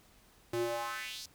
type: tone with high-pass filter sweep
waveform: square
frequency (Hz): 117.2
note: A#2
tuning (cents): +10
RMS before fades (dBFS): -37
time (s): 0.53-1.26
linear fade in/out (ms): 5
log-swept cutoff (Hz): 240 to 5500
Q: 2.9
effects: pink hiss -63 dBFS RMS until 1.34 s